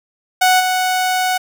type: tone with level steps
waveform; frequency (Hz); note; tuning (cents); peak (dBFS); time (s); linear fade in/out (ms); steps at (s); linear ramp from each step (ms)
sawtooth; 740; F#5; 0; -6 / -11; 0.41-1.38; 10; 0.59; 20
effects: none